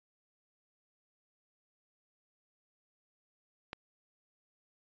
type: click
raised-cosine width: 0.3 ms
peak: -23 dBFS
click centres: 3.731 s
effects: resampled to 16000 Hz